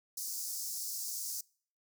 pink high-pass noise, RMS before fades -39 dBFS, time 0.17-1.41 s, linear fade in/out 5 ms, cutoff 5000 Hz, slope 48 dB/octave, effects noise-tail reverb RT60 0.5 s tail -25 dB re dry

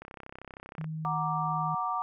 click train, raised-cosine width 0.5 ms, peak -28 dBFS, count 28, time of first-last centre 0.02-0.843 s, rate 32.8 Hz
sine tone, 157.7 Hz, D#3, 24 cents sharp, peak -33 dBFS, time 0.78-1.75 s, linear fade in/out 5 ms
sine chord, Gb augmented, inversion none, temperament equal, 740 / 932.3 / 1174.7 Hz, Gb5 / Bb5 / D6, 0 / 0 / 0 cents, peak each -34 / -34 / -31 dBFS, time 1.05-2.02 s, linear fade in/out 0 ms
effects none

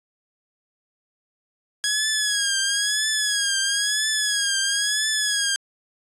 10% pulse tone with vibrato, 1661.2 Hz, G#6, in tune, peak -11 dBFS, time 1.84-5.56 s, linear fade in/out 0 ms, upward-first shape triangle, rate 1 Hz, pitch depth 91 cents each way, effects resampled to 22050 Hz

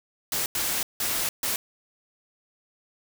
white noise bursts at uneven times, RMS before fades -27 dBFS, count 4, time 0.32-0.46 / 0.55-0.83 / 1-1.29 / 1.43-1.56 s, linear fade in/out 2 ms, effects none

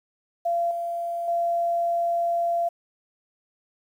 sine tone with level steps, 685 Hz, F5, 34 cents flat, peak -21 / -26 / -21 dBFS, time 0.45-2.69 s, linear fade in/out 10 ms, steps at 0.71 / 1.28 s, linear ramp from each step 2 ms, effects 9-bit

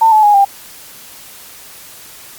sine tone with pitch steps, 898 / 862.4 / 828.2 / 795.4 Hz, A5 / A5 / G#5 / G5, +35 / -35 / -5 / +25 cents, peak -5 dBFS, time 0.01-0.45 s, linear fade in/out 10 ms, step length 110 ms, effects white hiss -36 dBFS RMS until 2.38 s + Opus 48 kbps

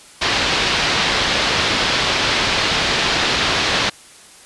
white low-pass noise, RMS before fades -18 dBFS, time 0.21-3.9 s, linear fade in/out 10 ms, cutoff 4500 Hz, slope 24 dB/octave, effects white hiss -43 dBFS RMS until 4.45 s + resampled to 24000 Hz

